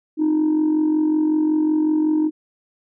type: tone with amplitude modulation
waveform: sine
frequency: 309.3 Hz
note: D#4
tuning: 10 cents flat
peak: -11 dBFS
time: 0.17-2.31 s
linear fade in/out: 50 ms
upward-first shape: sine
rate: 45.4 Hz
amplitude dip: 60%
effects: tanh soft clip ceiling -12 dBFS